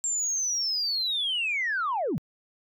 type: linear sweep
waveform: sine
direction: down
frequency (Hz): 7459 to 119.4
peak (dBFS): -24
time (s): 0.04-2.18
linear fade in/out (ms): 0
effects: tanh soft clip ceiling -21 dBFS